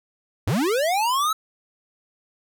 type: linear sweep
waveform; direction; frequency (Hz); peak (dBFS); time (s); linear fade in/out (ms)
square; up; 77.5 to 1318.5; -20; 0.47-1.33; 5
effects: none